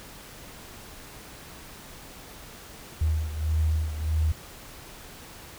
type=beating tone pair; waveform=sine; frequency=78 / 79.6 Hz; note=D#2 / D#2; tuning=+5 / +40 cents; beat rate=1.6 Hz; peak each=-24 / -29 dBFS; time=3.01-4.32 s; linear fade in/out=5 ms; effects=pink hiss -45 dBFS RMS until 5.58 s